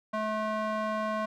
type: tone with band-pass filter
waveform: square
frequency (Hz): 215.9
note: A3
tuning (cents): -33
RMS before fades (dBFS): -31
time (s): 0.13-1.26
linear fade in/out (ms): 10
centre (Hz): 950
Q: 1.6
effects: none